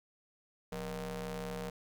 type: ring-modulated tone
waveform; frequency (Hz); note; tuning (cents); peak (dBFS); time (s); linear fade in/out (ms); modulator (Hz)
sawtooth; 146.8; D3; 0; -31; 0.72-1.7; 5; 326
effects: 11-bit